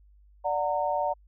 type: chord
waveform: sine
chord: D augmented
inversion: none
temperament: just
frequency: 587.3 / 734.2 / 917.7 Hz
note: D5 / F#5 / A#5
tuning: 0 / -14 / -27 cents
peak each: -29 dBFS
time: 0.44-1.14 s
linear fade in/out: 20 ms
effects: added 50 Hz sine -54 dBFS peak until 1.27 s